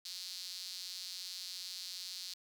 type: tone with high-pass filter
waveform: sawtooth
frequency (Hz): 182.7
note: F#3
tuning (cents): -22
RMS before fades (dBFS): -45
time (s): 0.05-2.34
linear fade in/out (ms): 5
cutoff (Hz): 4400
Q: 4.6
effects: none